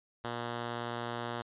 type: tone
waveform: 5% pulse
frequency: 118.8 Hz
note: A#2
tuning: 33 cents sharp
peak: -24 dBFS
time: 0.24-1.42 s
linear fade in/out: 5 ms
effects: resampled to 8000 Hz